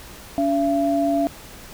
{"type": "tone pair together", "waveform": "sine", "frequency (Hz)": [285.1, 676.4], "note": ["C#4", "E5"], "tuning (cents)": [49, 44], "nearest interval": "octave + minor third", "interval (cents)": 1495, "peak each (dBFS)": -20, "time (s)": [0.38, 1.27], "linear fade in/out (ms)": 0, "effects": ["pink hiss -41 dBFS RMS until 1.73 s"]}